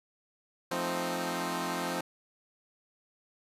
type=chord; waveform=10% pulse; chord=F dominant seventh; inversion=none; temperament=equal; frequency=174.61 / 220 / 261.6 / 311.1 Hz; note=F3 / A3 / C4 / Eb4; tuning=0 / 0 / 0 / 0 cents; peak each=-27 / -33 / -27 / -30 dBFS; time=0.71-2.01 s; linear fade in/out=5 ms; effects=resampled to 32000 Hz